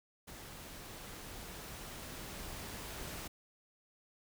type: noise with level ramp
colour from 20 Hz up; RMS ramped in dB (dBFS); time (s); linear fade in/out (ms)
pink; -50 to -44; 0.27-3.28; 10
effects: none